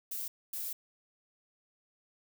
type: noise bursts at uneven times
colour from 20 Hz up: violet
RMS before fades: -38 dBFS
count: 2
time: 0.11-0.28 / 0.53-0.73 s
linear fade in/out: 5 ms
effects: none